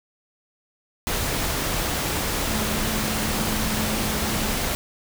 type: tone in noise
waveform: sine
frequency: 215.6 Hz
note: A3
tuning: 35 cents flat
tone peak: -29 dBFS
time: 2.51-4.54 s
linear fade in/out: 0 ms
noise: pink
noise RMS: -25 dBFS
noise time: 1.07-4.75 s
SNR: -7 dB
effects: none